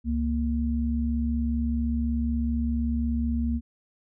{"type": "tone pair together", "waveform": "sine", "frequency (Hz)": [69.45, 233.6], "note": ["C#2", "A#3"], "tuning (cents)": [4, 4], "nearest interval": "octave + major sixth", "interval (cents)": 2100, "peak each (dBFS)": [-26, -26], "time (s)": [0.04, 3.61], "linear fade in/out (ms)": 50, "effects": []}